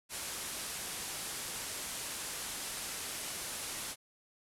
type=low-pass noise; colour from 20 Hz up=white; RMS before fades=-41 dBFS; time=0.09-3.96 s; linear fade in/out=50 ms; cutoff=12000 Hz; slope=48 dB/octave; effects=none